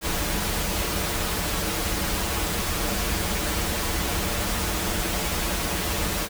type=noise with comb filter; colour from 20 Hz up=pink; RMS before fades=-26 dBFS; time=0.01-6.29 s; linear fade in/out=50 ms; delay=7.7 ms; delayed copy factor=-0.65; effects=none